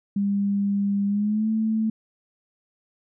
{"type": "tone with pitch glide", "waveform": "sine", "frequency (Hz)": [200.5, 219.9], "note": ["G3", "A3"], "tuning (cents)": [39, -1], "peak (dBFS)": -20, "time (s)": [0.16, 1.9], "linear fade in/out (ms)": 5, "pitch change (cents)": 160, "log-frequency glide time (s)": [1.07, 1.49], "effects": []}